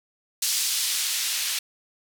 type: noise with band-pass filter sweep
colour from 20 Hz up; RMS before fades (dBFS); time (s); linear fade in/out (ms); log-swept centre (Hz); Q
blue; -26; 0.42-1.59; 5; 4600 to 2900; 0.86
effects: none